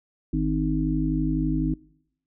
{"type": "harmonic tone", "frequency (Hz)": 51.91, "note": "G#1", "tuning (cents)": 0, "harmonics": [1, 3, 5, 6], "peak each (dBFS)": [-27, -27, -27, -27], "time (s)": [0.33, 1.74], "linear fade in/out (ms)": 5, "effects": ["noise-tail reverb RT60 0.8 s tail -24 dB re dry"]}